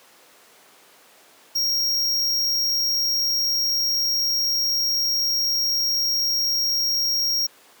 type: tone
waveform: square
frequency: 5588 Hz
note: F8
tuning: in tune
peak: -20 dBFS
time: 1.55-7.47 s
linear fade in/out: 10 ms
effects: pink hiss -51 dBFS RMS until 7.8 s + high-pass 400 Hz 12 dB/octave